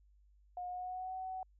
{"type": "tone with pitch glide", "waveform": "sine", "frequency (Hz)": [719, 750.4], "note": ["F#5", "F#5"], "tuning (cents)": [-50, 24], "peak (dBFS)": -39, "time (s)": [0.57, 1.43], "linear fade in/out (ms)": 2, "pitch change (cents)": 74, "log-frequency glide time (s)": [0.67, 1.14], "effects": ["added 50 Hz sine -63 dBFS peak until 1.59 s"]}